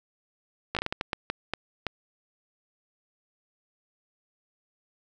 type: slowing click train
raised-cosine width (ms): 0.3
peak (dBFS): -12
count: 11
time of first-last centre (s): 0.75-1.867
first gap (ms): 16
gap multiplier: 1.4
effects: none